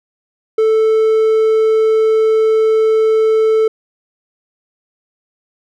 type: tone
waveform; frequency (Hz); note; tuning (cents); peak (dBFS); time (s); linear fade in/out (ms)
triangle; 440; A4; 0; -7; 0.58-3.68; 5
effects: none